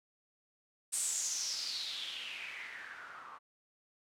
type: noise with low-pass filter sweep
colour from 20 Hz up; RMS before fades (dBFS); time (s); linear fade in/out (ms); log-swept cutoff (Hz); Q
blue; -40; 0.92-3.39; 20; 8800 to 1100; 5.5
effects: none